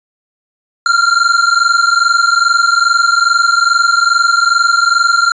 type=tone pair together; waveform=square; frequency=1374.5 / 1396.9 Hz; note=F6 / F6; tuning=-28 / 0 cents; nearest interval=unison; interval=28 cents; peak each=-12 dBFS; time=0.86-5.32 s; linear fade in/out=2 ms; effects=resampled to 16000 Hz